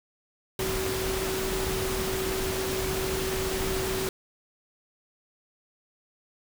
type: tone in noise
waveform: sine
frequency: 379.6 Hz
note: F#4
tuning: 44 cents sharp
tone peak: -30 dBFS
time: 0.59-4.09 s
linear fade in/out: 2 ms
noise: pink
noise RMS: -31 dBFS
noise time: 0.59-4.09 s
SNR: -2 dB
effects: none